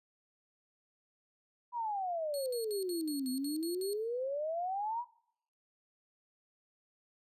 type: exponential two-way sweep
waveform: sine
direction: down then up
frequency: 987.8 to 251.9 to 987.8 Hz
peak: -33 dBFS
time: 1.72-5.05 s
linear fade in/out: 50 ms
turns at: 3.3 s
type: tone bursts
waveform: 15% pulse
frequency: 4331 Hz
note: C#8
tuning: 41 cents flat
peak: -35 dBFS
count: 9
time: 2.34-3.932 s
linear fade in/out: 0 ms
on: 120 ms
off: 64 ms
effects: noise-tail reverb RT60 0.7 s tail -22 dB re dry + resampled to 32000 Hz